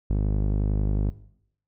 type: tone with low-pass filter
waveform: sawtooth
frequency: 51.1 Hz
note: G#1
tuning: 27 cents flat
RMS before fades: -23 dBFS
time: 0.1-1.1 s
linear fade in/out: 0 ms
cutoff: 360 Hz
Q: 0.55
effects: noise-tail reverb RT60 0.7 s tail -18 dB re dry